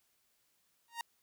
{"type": "tone with exponential growth", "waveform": "sawtooth", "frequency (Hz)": 932.3, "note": "A#5", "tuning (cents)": 0, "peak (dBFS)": -30, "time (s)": [0.88, 1.01], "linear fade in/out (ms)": 2, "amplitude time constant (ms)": 28, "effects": ["white hiss -75 dBFS RMS until 1.22 s"]}